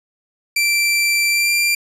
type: tone with pitch glide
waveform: sawtooth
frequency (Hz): 2346 to 2372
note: D7 to D7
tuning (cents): -2 to +17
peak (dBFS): -11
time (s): 0.56-1.75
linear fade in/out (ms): 5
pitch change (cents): +19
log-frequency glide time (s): 1.3-1.51
effects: resampled to 32000 Hz